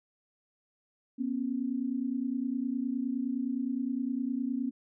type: tone pair together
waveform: sine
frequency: 242.4 / 272.1 Hz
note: B3 / C#4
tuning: -32 / -32 cents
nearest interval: major second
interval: 200 cents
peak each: -32 / -32 dBFS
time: 1.18-4.71 s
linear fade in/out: 20 ms
effects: none